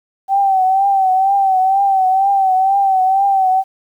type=tone with vibrato; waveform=sine; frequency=771 Hz; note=G5; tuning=29 cents flat; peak=-10 dBFS; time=0.28-3.64 s; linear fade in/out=50 ms; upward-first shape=triangle; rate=2.1 Hz; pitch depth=66 cents each way; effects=8-bit